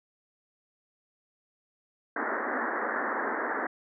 white band-pass noise, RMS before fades -31 dBFS, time 2.16-3.67 s, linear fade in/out 5 ms, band 220 to 1900 Hz, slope 96 dB/octave, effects none

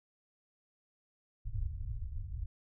pink low-pass noise, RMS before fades -38 dBFS, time 1.45-2.46 s, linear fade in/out 5 ms, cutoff 110 Hz, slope 48 dB/octave, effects none

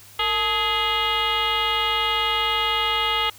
sine tone with frequency modulation, 2074 Hz, C7, 16 cents flat, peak -19 dBFS, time 0.19-3.3 s, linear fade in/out 5 ms, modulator 404 Hz, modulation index 3.5, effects added 101 Hz sine -54 dBFS peak until 3.38 s + white hiss -47 dBFS RMS until 3.38 s

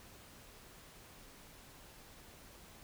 silence, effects pink hiss -57 dBFS RMS until 2.83 s

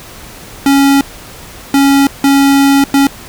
square tone bursts at uneven times, 277.2 Hz, C#4, in tune, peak -6 dBFS, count 4, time 0.66-1.01 / 1.74-2.07 / 2.24-2.84 / 2.94-3.07 s, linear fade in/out 2 ms, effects pink hiss -32 dBFS RMS until 3.28 s

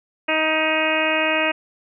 harmonic tone with a mistuned harmonic, 313.8 Hz, D#4, 15 cents sharp, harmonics 1 / 2 / 3 / 4 / 5 / 6 / 7 / 8 / 9, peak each -27 / -23 / -28 / -29 / -28 / -27 / -28 / -23 / -28 dBFS, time 0.28-1.52 s, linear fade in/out 10 ms, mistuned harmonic 6, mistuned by +19 cents, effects none

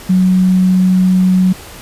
sine tone, 185 Hz, F#3, in tune, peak -7 dBFS, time 0.09-1.53 s, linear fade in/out 10 ms, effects pink hiss -33 dBFS RMS until 1.81 s + resampled to 32000 Hz

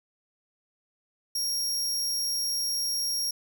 sawtooth tone, 5588 Hz, F8, in tune, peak -24 dBFS, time 1.35-3.31 s, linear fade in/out 5 ms, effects none

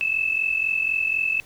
sine tone pair together, 2588 / 2632 Hz, E7 / E7, -32 / -3 cents, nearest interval unison, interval 29 cents, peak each -25 / -22 dBFS, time 0.01-1.4 s, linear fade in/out 0 ms, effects pink hiss -50 dBFS RMS until 1.45 s

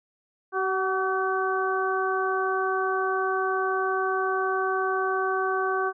harmonic tone with a mistuned harmonic, 380.8 Hz, F#4, 50 cents sharp, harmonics 1 / 2 / 3 / 4, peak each -27 / -30 / -28 / -30 dBFS, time 0.52-5.93 s, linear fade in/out 50 ms, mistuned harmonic 2, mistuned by -26 cents, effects none

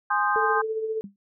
sine chord, Ab major seventh, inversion none, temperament equal with one note detuned, 830.6 / 1046.5 / 1233.8 / 1568 Hz, Ab5 / C6 / Eb6 / G6, 0 / 0 / -15 / 0 cents, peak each -26 dBFS, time 0.1-0.62 s, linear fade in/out 10 ms
sine tone with tremolo, 440.4 Hz, A4, 2 cents sharp, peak -23 dBFS, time 0.36-1.01 s, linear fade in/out 0 ms, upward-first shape triangle, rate 15 Hz, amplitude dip 55%
sine tone with exponential decay, 199.2 Hz, G3, 28 cents sharp, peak -31 dBFS, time 1.04-1.16 s, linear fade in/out 2 ms, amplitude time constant 26 ms
effects none

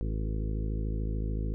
harmonic tone with a mistuned harmonic, 53.6 Hz, A1, 45 cents flat, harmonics 1 / 2 / 3 / 4 / 5 / 6 / 7 / 8 / 9, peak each -30 / -36 / -40 / -42 / -44 / -46 / -47 / -48 / -49 dBFS, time 0.01-1.54 s, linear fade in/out 0 ms, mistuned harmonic 7, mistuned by -27 cents, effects none

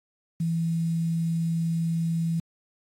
sine tone with quantisation, 165.6 Hz, E3, 8 cents sharp, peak -23 dBFS, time 0.4-2.4 s, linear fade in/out 5 ms, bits 8, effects AAC 48 kbps

